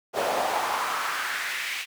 brown noise with high-pass filter sweep, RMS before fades -28 dBFS, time 0.13-1.86 s, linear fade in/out 50 ms, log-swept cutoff 570 to 2500 Hz, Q 2.5, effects none

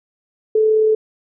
sine tone with amplitude modulation, 434.9 Hz, A4, 20 cents flat, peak -10 dBFS, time 0.55-0.95 s, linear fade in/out 5 ms, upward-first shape sine, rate 37.8 Hz, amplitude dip 25%, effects none

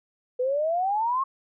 sine exponential sweep, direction up, 490 to 1100 Hz, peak -22 dBFS, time 0.39-1.24 s, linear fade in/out 10 ms, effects none

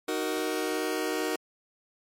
sawtooth chord, D# minor, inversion none, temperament just, 311.1 / 373.4 / 466.7 Hz, D#4 / F#4 / A#4, 0 / +16 / +2 cents, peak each -28 dBFS, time 0.08-1.36 s, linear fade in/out 5 ms, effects MP3 64 kbps

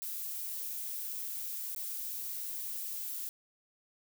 violet noise with dropouts, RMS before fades -39 dBFS, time 0.02-3.29 s, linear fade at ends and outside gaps 0 ms, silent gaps 1.748-1.762 s, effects none

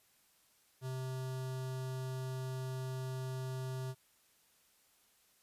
square tone with notch filter, 130 Hz, C3, 11 cents flat, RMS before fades -40 dBFS, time 0.81-3.95 s, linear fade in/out 50 ms, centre 2200 Hz, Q 1.9, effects white hiss -70 dBFS RMS until 5.42 s + resampled to 32000 Hz

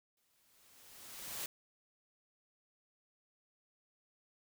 white noise with exponential growth, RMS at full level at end -40 dBFS, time 0.17-1.46 s, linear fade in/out 2 ms, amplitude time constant 280 ms, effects none

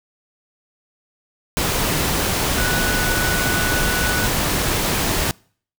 sine tone in noise, 1480 Hz, F#6, in tune, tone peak -23 dBFS, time 2.58-4.26 s, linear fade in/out 0 ms, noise pink, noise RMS -20 dBFS, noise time 1.57-5.31 s, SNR -6 dB, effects noise-tail reverb RT60 0.5 s tail -26 dB re dry

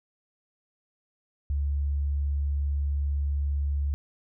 sine tone, 71.2 Hz, C#2, 47 cents sharp, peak -24 dBFS, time 1.5-3.94 s, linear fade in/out 0 ms, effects none

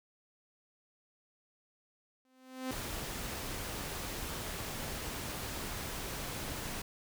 sawtooth tone with exponential growth, 258.7 Hz, C4, 19 cents flat, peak -29 dBFS, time 2.25-2.71 s, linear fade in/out 1 ms, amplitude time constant 100 ms
pink noise, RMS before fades -40 dBFS, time 2.71-6.82 s, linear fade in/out 5 ms
effects none

